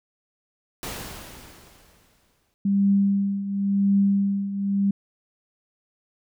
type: noise with exponential decay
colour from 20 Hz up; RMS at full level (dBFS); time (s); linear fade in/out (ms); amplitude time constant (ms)
pink; -31; 0.83-2.54; 0; 370
type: tone with tremolo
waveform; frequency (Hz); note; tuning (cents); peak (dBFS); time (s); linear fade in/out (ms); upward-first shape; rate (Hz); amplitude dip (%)
sine; 198.5; G3; +22; -15; 2.65-4.91; 5; triangle; 0.94; 75
effects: none